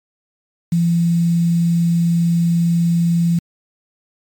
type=tone with quantisation; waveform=sine; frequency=169.7 Hz; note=F3; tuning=49 cents flat; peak=-12 dBFS; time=0.72-3.39 s; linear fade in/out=5 ms; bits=6; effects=MP3 96 kbps